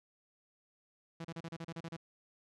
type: tone bursts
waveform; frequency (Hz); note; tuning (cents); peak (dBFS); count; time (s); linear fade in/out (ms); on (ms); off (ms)
sawtooth; 165.6; E3; +8; -37; 10; 1.2-1.966; 5; 46; 34
effects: low-pass 6000 Hz 12 dB/octave